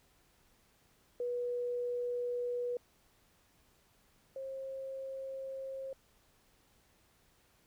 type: tone pair in turn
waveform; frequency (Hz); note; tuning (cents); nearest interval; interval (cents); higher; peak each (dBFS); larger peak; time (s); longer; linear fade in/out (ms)
sine; 487.1 / 534.9; B4 / C5; -24 / +38; major second; 162; second; -33 / -39; first; 1.2-2.77 / 4.36-5.93; neither; 2
effects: pink hiss -69 dBFS RMS until 7.66 s